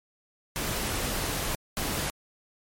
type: noise bursts at uneven times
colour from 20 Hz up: pink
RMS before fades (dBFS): -30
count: 2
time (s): 0.56-1.55 / 1.77-2.1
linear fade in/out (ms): 0
effects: MP3 64 kbps